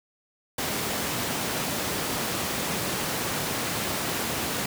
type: high-pass noise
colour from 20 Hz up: pink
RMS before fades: -29 dBFS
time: 0.58-4.66 s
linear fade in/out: 5 ms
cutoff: 130 Hz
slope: 12 dB/octave
effects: none